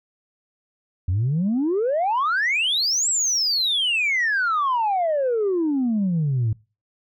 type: exponential two-way sweep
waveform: sine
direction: up then down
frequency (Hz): 84.5 to 7902 to 104.8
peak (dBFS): -17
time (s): 1.08-6.53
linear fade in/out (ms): 5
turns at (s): 3.09
effects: noise-tail reverb RT60 0.3 s tail -23 dB re dry + tanh soft clip ceiling -16 dBFS